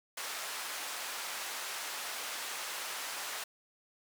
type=band-pass noise; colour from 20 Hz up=pink; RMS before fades=-40 dBFS; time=0.17-3.44 s; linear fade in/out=5 ms; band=890 to 14000 Hz; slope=12 dB/octave; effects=none